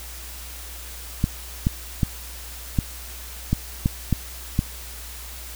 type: clicks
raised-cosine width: 5 ms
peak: -6 dBFS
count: 8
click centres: 1.241 / 1.669 / 2.032 / 2.788 / 3.53 / 3.859 / 4.127 / 4.591 s
effects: added 60 Hz sine -38 dBFS peak until 5.55 s + white hiss -39 dBFS RMS until 5.55 s